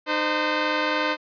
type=tone pair together; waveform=10% pulse; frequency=305 / 516 Hz; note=D#4 / C5; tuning=-34 / -24 cents; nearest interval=major sixth; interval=910 cents; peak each=-16 dBFS; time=0.06-1.17 s; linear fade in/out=50 ms; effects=resampled to 11025 Hz

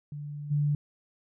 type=tone with level steps; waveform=sine; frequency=146.5 Hz; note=D3; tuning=4 cents flat; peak=-35 / -23 dBFS; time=0.12-0.75 s; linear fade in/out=2 ms; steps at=0.5 s; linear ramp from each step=20 ms; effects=none

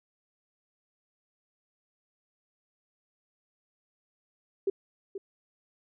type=tone with echo; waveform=sine; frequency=392 Hz; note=G4; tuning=in tune; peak=-23 dBFS; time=4.67-4.7 s; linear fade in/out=5 ms; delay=480 ms; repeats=1; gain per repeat=-11 dB; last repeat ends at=5.18 s; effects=none

